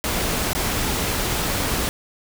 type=noise with dropouts; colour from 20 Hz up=pink; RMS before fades=-23 dBFS; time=0.04-1.89 s; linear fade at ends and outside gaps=0 ms; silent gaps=0.532-0.55 s; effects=none